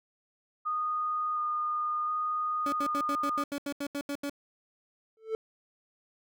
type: tone with vibrato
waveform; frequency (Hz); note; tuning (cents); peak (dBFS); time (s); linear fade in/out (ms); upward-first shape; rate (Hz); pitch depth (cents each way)
sine; 1228; D#6; -23; -28; 0.65-3.44; 20; square; 0.7; 9
type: tone bursts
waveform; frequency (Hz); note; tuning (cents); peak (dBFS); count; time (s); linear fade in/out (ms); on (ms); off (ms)
30% pulse; 284.4; C#4; +45; -29; 12; 2.66-4.297; 2; 64; 79
type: tone with exponential growth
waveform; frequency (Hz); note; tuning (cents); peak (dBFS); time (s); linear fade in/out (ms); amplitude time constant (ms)
triangle; 442.4; A4; +9; -23; 5.17-5.35; 1; 37
effects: none